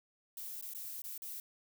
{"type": "noise with dropouts", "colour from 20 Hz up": "violet", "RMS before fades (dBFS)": -44, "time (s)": [0.37, 1.4], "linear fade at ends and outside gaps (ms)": 1, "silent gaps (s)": [[0.612, 0.625], [0.736, 0.748], [1.019, 1.04], [1.178, 1.22]], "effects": []}